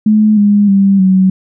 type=tone with pitch steps; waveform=sine; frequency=214 / 205 / 196.47 / 188.24 Hz; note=A3 / G#3 / G3 / F#3; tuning=-48 / -22 / +4 / +30 cents; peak=-5 dBFS; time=0.06-1.3 s; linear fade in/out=5 ms; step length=310 ms; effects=none